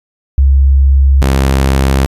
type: tone pair in turn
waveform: sine / sawtooth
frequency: 68 / 67.14 Hz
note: C#2 / C2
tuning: -33 / +45 cents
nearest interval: unison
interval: 22 cents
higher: first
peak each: -4 dBFS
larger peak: neither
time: 0.38-1.22 / 1.22-2.06 s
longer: neither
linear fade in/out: 0 ms
effects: resampled to 32000 Hz